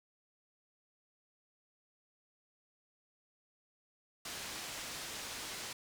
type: low-pass noise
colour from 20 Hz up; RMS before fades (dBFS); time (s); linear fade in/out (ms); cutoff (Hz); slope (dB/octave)
white; -44; 4.25-5.73; 5; 6700; 12
effects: none